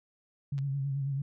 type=tone with vibrato; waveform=sine; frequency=138.1 Hz; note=C#3; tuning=6 cents flat; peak=-29 dBFS; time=0.52-1.22 s; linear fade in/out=5 ms; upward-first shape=sine; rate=9.2 Hz; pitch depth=47 cents each way
type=clicks; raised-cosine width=0.2 ms; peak=-34 dBFS; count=2; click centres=0.581 / 0.588 s
effects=none